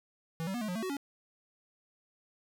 square tone with pitch steps, 163.6 / 191.9 / 241.4 / 214.4 / 179.6 / 223.6 / 373.9 / 280.9 Hz, E3 / G3 / B3 / A3 / F3 / A3 / F#4 / C#4, -13 / -37 / -39 / -45 / +49 / +28 / +18 / +23 cents, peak -34 dBFS, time 0.4-0.968 s, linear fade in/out 0 ms, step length 71 ms, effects none

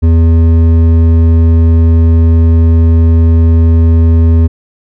sine tone with hard clipping, 82.3 Hz, E2, 2 cents flat, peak -5 dBFS, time 0.02-4.48 s, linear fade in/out 20 ms, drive 9 dB, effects none

